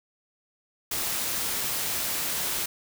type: noise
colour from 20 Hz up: white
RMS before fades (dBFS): -29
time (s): 0.91-2.66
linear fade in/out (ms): 5
effects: none

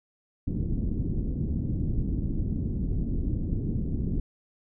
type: low-pass noise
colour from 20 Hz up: pink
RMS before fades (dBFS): -28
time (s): 0.47-4.2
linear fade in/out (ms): 5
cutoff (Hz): 290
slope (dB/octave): 24
effects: none

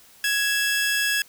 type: tone pair together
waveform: sawtooth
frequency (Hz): 1666.3 / 2647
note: G#6 / E7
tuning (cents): +5 / +7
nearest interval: minor sixth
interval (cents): 802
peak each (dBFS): -18 / -24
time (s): 0.24-1.22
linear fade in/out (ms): 2
effects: white hiss -52 dBFS RMS until 1.28 s

